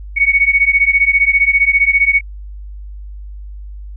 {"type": "beating tone pair", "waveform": "sine", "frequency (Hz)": [2221, 2236], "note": ["C#7", "C#7"], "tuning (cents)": [3, 14], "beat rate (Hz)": 15, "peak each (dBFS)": -12, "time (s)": [0.16, 2.21], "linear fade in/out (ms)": 20, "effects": ["added 50 Hz sine -27 dBFS peak until 3.96 s"]}